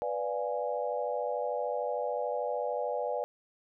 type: chord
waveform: sine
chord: B diminished seventh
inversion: none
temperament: equal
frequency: 493.9 / 587.3 / 698.5 / 830.6 Hz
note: B4 / D5 / F5 / Ab5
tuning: 0 / 0 / 0 / 0 cents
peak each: -34 / -34 / -38 / -37 dBFS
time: 0.02-3.24 s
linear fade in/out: 0 ms
effects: none